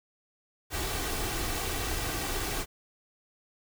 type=noise with comb filter; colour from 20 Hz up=pink; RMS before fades=-32 dBFS; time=0.7-2.66 s; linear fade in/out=50 ms; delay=2.6 ms; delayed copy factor=+0.5; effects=none